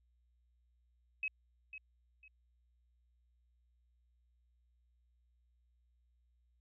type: tone with echo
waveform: sine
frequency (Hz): 2558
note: D#7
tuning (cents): +47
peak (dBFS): -34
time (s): 1.23-1.28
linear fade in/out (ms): 2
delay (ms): 500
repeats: 2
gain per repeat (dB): -11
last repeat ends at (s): 2.28
effects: added 60 Hz sine -70 dBFS peak until 6.6 s